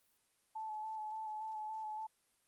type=tone with vibrato; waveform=sine; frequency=867 Hz; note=A5; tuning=26 cents flat; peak=-40 dBFS; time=0.55-2.07 s; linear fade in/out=10 ms; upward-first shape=square; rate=3.5 Hz; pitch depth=19 cents each way; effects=white hiss -75 dBFS RMS until 2.47 s + Opus 32 kbps